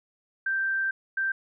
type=tone bursts at uneven times; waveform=sine; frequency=1568 Hz; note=G6; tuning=in tune; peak=-24 dBFS; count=2; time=0.46-0.91 / 1.17-1.32 s; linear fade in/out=5 ms; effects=none